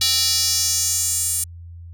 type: tone with high-pass filter sweep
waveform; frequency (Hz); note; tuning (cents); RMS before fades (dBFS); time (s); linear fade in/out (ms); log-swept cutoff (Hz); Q
square; 261.6; C4; 0; -20; 0.01-1.44; 5; 4100 to 8800; 2.7
effects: added 85 Hz sine -35 dBFS peak until 1.93 s